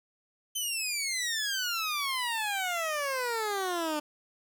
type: exponential sweep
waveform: 15% pulse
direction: down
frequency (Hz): 3100 to 294.1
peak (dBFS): -23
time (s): 0.55-4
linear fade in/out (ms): 10
effects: none